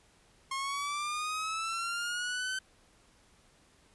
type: linear sweep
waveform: sawtooth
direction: up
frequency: 1070 to 1537 Hz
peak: -29 dBFS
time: 0.51-2.59 s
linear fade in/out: 5 ms
effects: pink hiss -64 dBFS RMS until 3.94 s + resampled to 24000 Hz